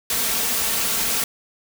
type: noise with comb filter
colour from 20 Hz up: white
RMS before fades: -22 dBFS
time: 0.1-1.24 s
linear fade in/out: 2 ms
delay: 4.4 ms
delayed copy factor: +0.55
effects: none